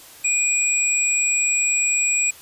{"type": "tone pair together", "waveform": "sine", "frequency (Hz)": [2433, 7724], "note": ["D#7", "B8"], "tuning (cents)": [-39, -39], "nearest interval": "octave + minor sixth", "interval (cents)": 2000, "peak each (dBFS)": [-21, -19], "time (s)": [0.24, 2.31], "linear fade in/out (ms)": 10, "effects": ["white hiss -44 dBFS RMS until 2.41 s", "resampled to 32000 Hz"]}